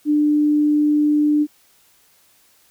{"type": "tone", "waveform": "sine", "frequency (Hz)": 297.8, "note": "D4", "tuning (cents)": 24, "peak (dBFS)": -13, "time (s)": [0.05, 1.47], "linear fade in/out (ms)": 50, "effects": ["white hiss -56 dBFS RMS until 2.7 s"]}